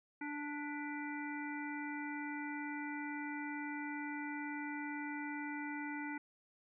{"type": "harmonic tone with a mistuned harmonic", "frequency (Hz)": 293.7, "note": "D4", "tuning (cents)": 0, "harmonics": [1, 3, 5, 7, 8], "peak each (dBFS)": [-42, -47, -48, -47, -52], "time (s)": [0.21, 6.18], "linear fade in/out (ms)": 5, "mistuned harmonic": 7, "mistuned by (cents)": -57, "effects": []}